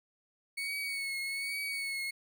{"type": "tone with vibrato", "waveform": "35% pulse", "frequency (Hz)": 2217, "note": "C#7", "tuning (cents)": 0, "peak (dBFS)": -32, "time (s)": [0.57, 2.11], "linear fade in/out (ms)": 10, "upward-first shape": "triangle", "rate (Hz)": 1.2, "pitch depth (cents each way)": 45, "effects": []}